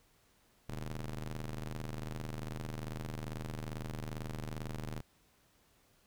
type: ring-modulated tone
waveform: sawtooth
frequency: 77.78 Hz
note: D#2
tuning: in tune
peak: -32 dBFS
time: 0.69-5.01 s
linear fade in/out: 0 ms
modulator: 50.1 Hz
effects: pink hiss -69 dBFS RMS until 6.06 s